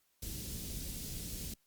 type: band-stop noise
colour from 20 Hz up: pink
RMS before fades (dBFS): -42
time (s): 0.22-1.54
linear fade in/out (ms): 5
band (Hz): 250 to 4600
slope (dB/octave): 12
effects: white hiss -75 dBFS RMS until 1.66 s + Opus 48 kbps